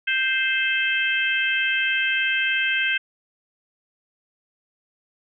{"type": "harmonic tone", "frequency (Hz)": 523.3, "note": "C5", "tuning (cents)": 0, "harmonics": [3, 4, 5, 6], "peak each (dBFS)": [-23, -27, -24, -28], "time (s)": [0.07, 2.98], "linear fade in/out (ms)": 10, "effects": []}